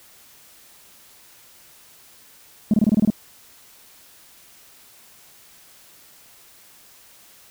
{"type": "tone bursts", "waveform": "sine", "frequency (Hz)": 212.4, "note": "G#3", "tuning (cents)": 39, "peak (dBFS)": -10, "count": 8, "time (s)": [2.71, 3.102], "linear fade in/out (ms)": 2, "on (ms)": 28, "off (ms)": 24, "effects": ["tanh soft clip ceiling -11 dBFS", "white hiss -50 dBFS RMS until 7.5 s"]}